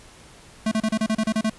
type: tone bursts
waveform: square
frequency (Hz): 218.8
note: A3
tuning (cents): -9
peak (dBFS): -20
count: 10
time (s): 0.66-1.498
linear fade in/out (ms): 5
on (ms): 55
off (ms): 32
effects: pink hiss -48 dBFS RMS until 1.58 s + resampled to 24000 Hz